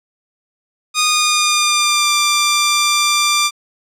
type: tone with pitch glide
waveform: 10% pulse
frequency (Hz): 1232 to 1184.5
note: D#6 to D6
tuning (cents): -17 to +14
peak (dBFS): -4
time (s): 0.94-3.51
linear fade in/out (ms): 50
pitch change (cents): -69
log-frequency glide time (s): 1.05-2.12
effects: resampled to 32000 Hz